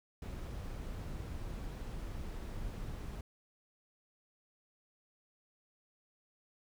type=noise; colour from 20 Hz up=brown; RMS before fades=-42 dBFS; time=0.22-3.21 s; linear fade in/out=2 ms; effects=none